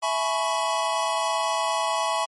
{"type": "chord", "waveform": "square", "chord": "C# minor seventh", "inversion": "first", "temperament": "equal with one note detuned", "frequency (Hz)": [659.3, 847.1, 987.8, 1108.7], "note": ["E5", "G#5", "B5", "C#6"], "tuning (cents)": [0, 34, 0, 0], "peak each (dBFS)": -29, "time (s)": [0.02, 2.26], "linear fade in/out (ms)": 20, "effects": ["MP3 48 kbps"]}